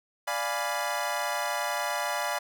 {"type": "chord", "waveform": "25% pulse", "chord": "D diminished seventh", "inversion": "none", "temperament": "equal", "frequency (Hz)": [587.3, 698.5, 830.6, 987.8], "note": ["D5", "F5", "Ab5", "Cb6"], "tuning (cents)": [0, 0, 0, 0], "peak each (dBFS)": -30, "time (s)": [0.27, 2.39], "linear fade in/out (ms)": 10, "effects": []}